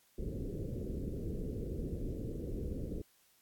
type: low-pass noise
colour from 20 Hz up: pink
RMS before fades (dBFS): -39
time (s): 0.18-3.02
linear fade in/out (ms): 5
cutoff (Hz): 490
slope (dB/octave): 48
effects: white hiss -69 dBFS RMS until 3.41 s + AAC 64 kbps